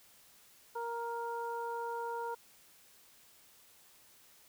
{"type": "harmonic tone", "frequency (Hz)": 467.8, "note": "A#4", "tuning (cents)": 6, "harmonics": [1, 2, 3], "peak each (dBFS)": [-40, -38, -47], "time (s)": [0.75, 2.35], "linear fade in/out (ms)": 10, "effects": ["white hiss -62 dBFS RMS until 4.48 s"]}